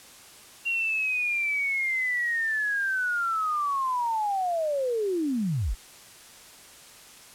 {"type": "linear sweep", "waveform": "sine", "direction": "down", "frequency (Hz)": [2769, 31.95], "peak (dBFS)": -24, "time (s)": [0.65, 5.75], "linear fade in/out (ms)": 20, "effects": ["white hiss -49 dBFS RMS until 7.34 s", "low-pass 11000 Hz 12 dB/octave"]}